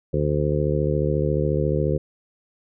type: harmonic tone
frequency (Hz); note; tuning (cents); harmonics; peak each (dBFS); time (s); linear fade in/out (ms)
74.2; D2; +18; 1 / 2 / 3 / 4 / 5 / 6 / 7; -27 / -23 / -32 / -31 / -27 / -27 / -27; 0.13-1.98; 10
effects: none